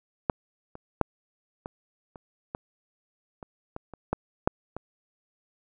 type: clicks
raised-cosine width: 1 ms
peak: -8 / -27 / -6 / -21 / -29 / -18 / -26 / -21 / -27 / -11 / -6 / -21 dBFS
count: 12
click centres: 0.298 / 0.754 / 1.013 / 1.659 / 2.158 / 2.549 / 3.428 / 3.764 / 3.937 / 4.13 / 4.475 / 4.766 s
effects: none